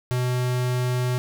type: tone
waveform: square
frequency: 125 Hz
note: B2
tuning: 21 cents sharp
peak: -22 dBFS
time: 0.11-1.18 s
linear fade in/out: 0 ms
effects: none